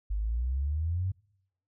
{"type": "exponential sweep", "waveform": "sine", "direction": "up", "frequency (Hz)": [49, 97.2], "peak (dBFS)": -27, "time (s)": [0.1, 1.12], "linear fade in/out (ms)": 10, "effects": ["noise-tail reverb RT60 0.8 s tail -25 dB re dry"]}